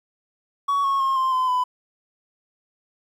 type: tone with pitch steps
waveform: triangle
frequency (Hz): 1124 / 1098.3 / 1073.2 / 1048.7 / 1024.8 / 1001.4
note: C#6 / C#6 / C6 / C6 / C6 / B5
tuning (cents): +24 / -16 / +44 / +4 / -36 / +24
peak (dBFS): -16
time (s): 0.68-1.64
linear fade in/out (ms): 10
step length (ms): 160
effects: tanh soft clip ceiling -12 dBFS + 9-bit